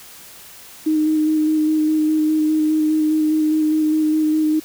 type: tone with vibrato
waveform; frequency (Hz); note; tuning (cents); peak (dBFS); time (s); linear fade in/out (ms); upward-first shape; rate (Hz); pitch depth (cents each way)
sine; 309.6; D#4; -9; -14; 0.86-4.6; 10; square; 4.9; 13
effects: white hiss -41 dBFS RMS until 4.64 s